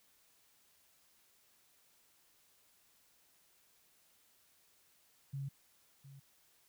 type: tone with echo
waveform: sine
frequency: 137.9 Hz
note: C#3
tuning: 9 cents flat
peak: -38 dBFS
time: 5.33-5.49 s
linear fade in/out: 10 ms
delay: 710 ms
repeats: 1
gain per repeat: -14 dB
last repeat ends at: 6.2 s
effects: white hiss -70 dBFS RMS until 6.68 s